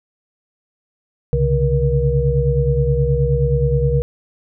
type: tone cluster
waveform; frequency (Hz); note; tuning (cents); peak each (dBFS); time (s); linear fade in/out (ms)
sine; 65.1 / 134.4 / 143.9 / 476.7; C2 / C3 / D3 / A#4; -8 / +47 / -35 / +39; -19; 1.33-4.02; 0
effects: none